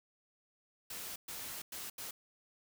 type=noise bursts at uneven times; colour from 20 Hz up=white; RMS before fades=-44 dBFS; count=4; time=0.9-1.16 / 1.28-1.62 / 1.72-1.9 / 1.98-2.11 s; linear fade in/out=5 ms; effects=none